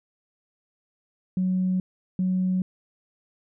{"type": "tone pair in turn", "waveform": "sine", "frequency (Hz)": [185, 185], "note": ["F#3", "F#3"], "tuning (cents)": [0, 0], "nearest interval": "unison", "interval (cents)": 0, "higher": "neither", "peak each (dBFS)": -20, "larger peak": "neither", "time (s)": [[1.37, 1.8], [2.19, 2.62]], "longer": "neither", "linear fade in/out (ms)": 2, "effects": ["tanh soft clip ceiling -16 dBFS"]}